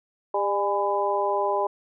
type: harmonic tone with a mistuned harmonic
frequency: 200.3 Hz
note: G3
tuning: 38 cents sharp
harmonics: 2 / 3 / 4 / 5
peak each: -27 / -27 / -27 / -27 dBFS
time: 0.34-1.67 s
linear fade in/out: 5 ms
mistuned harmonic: 4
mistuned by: +49 cents
effects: none